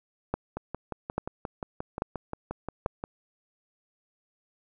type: two click trains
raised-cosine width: 1 ms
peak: -19 / -13 dBFS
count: 15 / 4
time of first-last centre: 0.57-3.039 / 0.34-2.861 s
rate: 5.67 / 1.19 Hz
effects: none